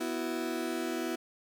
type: chord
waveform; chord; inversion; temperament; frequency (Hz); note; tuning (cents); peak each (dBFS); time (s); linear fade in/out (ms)
35% pulse; B suspended fourth; none; just; 246.9 / 329.3 / 370.4; B3 / E4 / F#4; 0 / -2 / +2; -36 / -33 / -36; 0-1.16; 10
effects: none